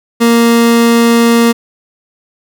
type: tone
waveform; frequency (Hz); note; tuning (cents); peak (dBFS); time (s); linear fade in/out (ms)
30% pulse; 233.1; A#3; 0; -3; 0.2-1.53; 20
effects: none